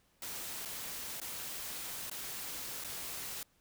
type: noise with dropouts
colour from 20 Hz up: white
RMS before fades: -42 dBFS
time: 0.22-3.43 s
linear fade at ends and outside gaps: 2 ms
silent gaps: 0.651-0.656 / 1.201-1.215 / 2.098-2.113 / 2.839-2.845 s
effects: pink hiss -71 dBFS RMS until 3.6 s